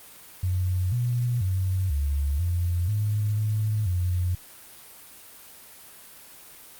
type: tone with pitch steps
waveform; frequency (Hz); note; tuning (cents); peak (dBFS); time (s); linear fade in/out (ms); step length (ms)
sine; 91.4 / 121.5 / 93.6 / 71.3 / 87.1 / 105.1 / 107.1 / 89.5; F#2 / B2 / F#2 / C#2 / F2 / G#2 / A2 / F2; -21 / -28 / +20 / +49 / -4 / +21 / -46 / +43; -22; 0.43-4.35; 5; 490
effects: white hiss -47 dBFS RMS until 6.79 s + Opus 32 kbps